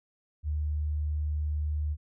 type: tone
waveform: sine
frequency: 75.3 Hz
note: D2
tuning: 44 cents sharp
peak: -27 dBFS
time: 0.43-1.97 s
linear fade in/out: 50 ms
effects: none